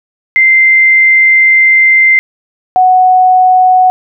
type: tone pair in turn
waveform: sine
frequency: 2084 / 740 Hz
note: C7 / F#5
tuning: -7 / 0 cents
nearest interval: octave + tritone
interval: 1793 cents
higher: first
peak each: -3 dBFS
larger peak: neither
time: 0.36-2.19 / 2.76-3.9 s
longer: first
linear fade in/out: 0 ms
effects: none